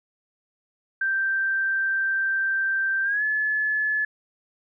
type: tone with pitch glide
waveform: sine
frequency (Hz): 1568 to 1719.8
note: G6 to A6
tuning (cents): 0 to -40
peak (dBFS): -21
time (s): 1.01-4.05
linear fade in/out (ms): 5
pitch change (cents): +160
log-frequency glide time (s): 3.03-3.23
effects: none